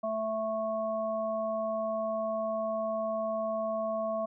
harmonic tone, 220 Hz, A3, in tune, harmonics 1 / 3 / 5, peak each -39 / -30 / -38 dBFS, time 0.03-4.26 s, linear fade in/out 10 ms, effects none

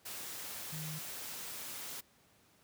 sine tone in noise, 155.56 Hz, D#3, in tune, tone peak -41 dBFS, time 0.72-0.99 s, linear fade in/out 10 ms, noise white, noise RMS -44 dBFS, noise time 0.05-2.01 s, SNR 0 dB, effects pink hiss -67 dBFS RMS until 2.63 s + high-pass 80 Hz 12 dB/octave

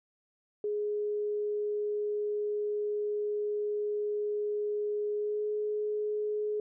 sine tone with pitch glide, 417.3 to 421.7 Hz, G#4 to G#4, +8 to +26 cents, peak -29 dBFS, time 0.64-6.6 s, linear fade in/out 2 ms, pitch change +18 cents, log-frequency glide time 5.16-5.45 s, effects none

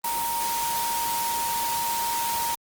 sine tone in noise, 932.3 Hz, A#5, in tune, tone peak -26 dBFS, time 0.04-2.55 s, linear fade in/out 5 ms, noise white, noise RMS -30 dBFS, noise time 0.04-2.55 s, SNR +1 dB, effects Opus 24 kbps

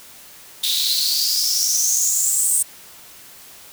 white noise with high-pass filter sweep, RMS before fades -19 dBFS, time 0.63-2.63 s, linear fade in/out 10 ms, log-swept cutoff 3600 to 8700 Hz, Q 8.2, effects white hiss -43 dBFS RMS until 3.72 s

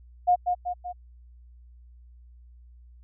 sine tone with echo, 716 Hz, F5, 43 cents sharp, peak -16 dBFS, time 0.27-0.36 s, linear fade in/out 20 ms, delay 190 ms, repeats 3, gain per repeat -5 dB, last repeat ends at 0.93 s, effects added 60 Hz sine -48 dBFS peak until 3.03 s

